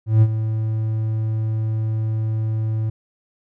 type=tone with ADSR envelope; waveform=triangle; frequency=110 Hz; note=A2; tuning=in tune; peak=-6 dBFS; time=0.06-2.9 s; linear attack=160 ms; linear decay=51 ms; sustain=-11 dB; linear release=7 ms; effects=none